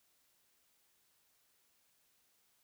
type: silence
effects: white hiss -74 dBFS RMS until 2.63 s